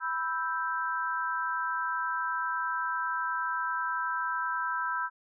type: chord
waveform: sine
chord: E minor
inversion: second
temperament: equal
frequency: 987.8 / 1318.5 / 1568 Hz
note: B5 / E6 / G6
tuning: 0 / 0 / 0 cents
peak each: -33 dBFS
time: 0-5.1 s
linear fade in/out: 50 ms
effects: none